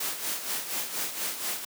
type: noise with tremolo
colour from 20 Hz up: white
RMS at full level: -30 dBFS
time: 0-1.65 s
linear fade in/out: 5 ms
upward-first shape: sine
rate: 4.2 Hz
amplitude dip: 60%
effects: high-pass 200 Hz 12 dB/octave